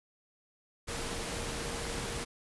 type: tone in noise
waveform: sine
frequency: 466.2 Hz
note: A#4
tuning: in tune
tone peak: -45 dBFS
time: 0.87-2.25 s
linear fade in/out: 20 ms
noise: pink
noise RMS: -37 dBFS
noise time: 0.87-2.25 s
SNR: -11 dB
effects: resampled to 24000 Hz